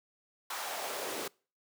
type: noise with high-pass filter sweep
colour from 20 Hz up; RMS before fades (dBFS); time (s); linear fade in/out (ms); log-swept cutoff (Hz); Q
pink; -38; 0.5-1.28; 5; 970 to 330; 1.9
effects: noise-tail reverb RT60 0.4 s tail -26 dB re dry